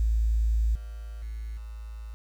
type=tone with level steps; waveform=sine; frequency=55.2 Hz; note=A1; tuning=6 cents sharp; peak=-21 / -35 / -32 / -36 dBFS; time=0-2.14 s; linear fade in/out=0 ms; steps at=0.75 / 1.22 / 1.57 s; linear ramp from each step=5 ms; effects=9-bit